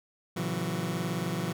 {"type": "chord", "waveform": "sawtooth", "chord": "F# dominant seventh", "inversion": "first", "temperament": "just", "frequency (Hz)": [115.62, 138.75, 166.5, 185], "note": ["A#2", "C#3", "E3", "F#3"], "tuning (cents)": [-14, 2, 18, 0], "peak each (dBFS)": [-34, -34, -29, -30], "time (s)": [0.36, 1.53], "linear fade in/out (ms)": 10, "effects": []}